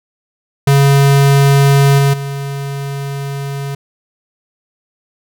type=tone with level steps; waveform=square; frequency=139.4 Hz; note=C#3; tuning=10 cents sharp; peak=-7 / -9 / -20 dBFS; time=0.67-3.75 s; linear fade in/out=5 ms; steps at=1.98 / 2.13 s; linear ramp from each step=10 ms; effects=none